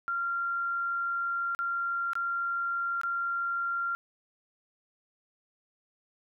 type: tone with dropouts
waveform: sine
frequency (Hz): 1383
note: F6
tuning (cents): -17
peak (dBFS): -28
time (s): 0.08-3.95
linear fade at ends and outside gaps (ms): 0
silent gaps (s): 1.549-1.59 / 2.133-2.154 / 3.014-3.034
effects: none